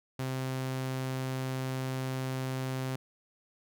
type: tone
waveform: sawtooth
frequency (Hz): 130.81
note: C3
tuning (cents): 0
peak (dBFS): -28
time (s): 0.19-2.96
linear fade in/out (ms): 5
effects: none